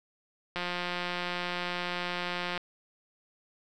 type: click train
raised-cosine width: 0.3 ms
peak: -17 dBFS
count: 358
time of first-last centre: 0.56-2.577 s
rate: 177 Hz
effects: none